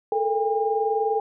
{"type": "tone cluster", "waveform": "sine", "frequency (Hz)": [434.8, 454.8, 805], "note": ["A4", "A#4", "G5"], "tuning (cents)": [-21, -43, 46], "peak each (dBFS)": [-24, -27, -24], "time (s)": [0.12, 1.2], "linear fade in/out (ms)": 2, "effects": []}